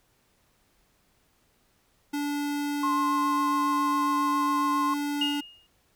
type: tone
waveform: square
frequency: 289.5 Hz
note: D4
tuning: 25 cents flat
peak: -28 dBFS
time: 2.13-5.41 s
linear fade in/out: 10 ms
type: tone with vibrato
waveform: sine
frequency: 1057 Hz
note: C6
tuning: 17 cents sharp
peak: -24 dBFS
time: 2.83-4.94 s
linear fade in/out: 5 ms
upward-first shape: sine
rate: 7.3 Hz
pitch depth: 21 cents each way
type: tone with exponential decay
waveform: sine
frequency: 2848 Hz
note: F7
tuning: 33 cents sharp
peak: -22 dBFS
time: 5.21-5.67 s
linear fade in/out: 5 ms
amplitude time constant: 98 ms
effects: pink hiss -67 dBFS RMS until 5.95 s